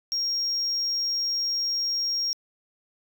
sine tone, 5580 Hz, F8, 2 cents flat, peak -22 dBFS, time 0.12-2.33 s, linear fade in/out 0 ms, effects tanh soft clip ceiling -22 dBFS + 10-bit

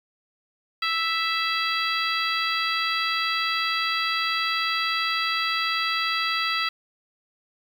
harmonic tone with a mistuned harmonic, 659.3 Hz, E5, in tune, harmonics 2 / 3 / 4 / 5 / 6 / 7, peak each -27 / -29 / -30 / -31 / -32 / -32 dBFS, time 0.82-6.69 s, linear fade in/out 5 ms, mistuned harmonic 7, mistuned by +28 cents, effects 8-bit

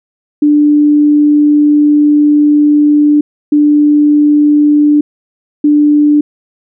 sine tone bursts at uneven times, 295.7 Hz, D4, 12 cents sharp, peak -4 dBFS, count 3, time 0.42-3.21 / 3.52-5.01 / 5.64-6.21 s, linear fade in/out 5 ms, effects none

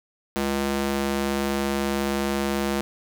square tone with high-pass filter, 69.3 Hz, C#2, in tune, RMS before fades -25 dBFS, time 0.36-2.81 s, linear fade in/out 0 ms, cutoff 230 Hz, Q 0.99, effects none

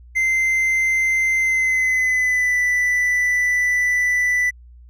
triangle tone with pitch glide, 2077 to 1982.1 Hz, C7 to B6, -13 to +6 cents, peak -14 dBFS, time 0.15-4.51 s, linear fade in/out 20 ms, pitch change -81 cents, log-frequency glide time 1.39-2.59 s, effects added 60 Hz sine -41 dBFS peak until 4.89 s

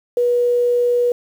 sine tone with quantisation, 485.1 Hz, B4, 31 cents flat, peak -13 dBFS, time 0.17-1.12 s, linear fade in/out 2 ms, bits 7, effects none

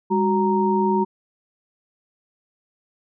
sine tone cluster, 202.3 / 371.9 / 931 Hz, G#3 / F#4 / A#5, -45 / +9 / -2 cents, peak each -21 dBFS, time 0.1-1.05 s, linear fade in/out 20 ms, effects none

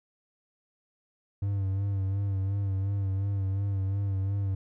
triangle tone with vibrato, 98 Hz, G2, in tune, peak -24 dBFS, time 1.42-4.55 s, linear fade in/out 5 ms, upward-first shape sine, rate 2.8 Hz, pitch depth 44 cents each way, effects none

